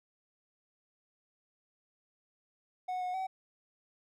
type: tone with pitch steps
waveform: triangle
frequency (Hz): 735 / 728 / 758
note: F#5 / F#5 / F#5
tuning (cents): -12 / -28 / +42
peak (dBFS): -31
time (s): 2.88-3.27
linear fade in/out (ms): 10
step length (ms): 130
effects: none